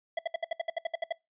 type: tone bursts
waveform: square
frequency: 664 Hz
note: E5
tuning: 12 cents sharp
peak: -28 dBFS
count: 12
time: 0.17-1.125 s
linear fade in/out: 5 ms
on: 20 ms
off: 65 ms
effects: noise-tail reverb RT60 0.2 s tail -22 dB re dry + resampled to 8000 Hz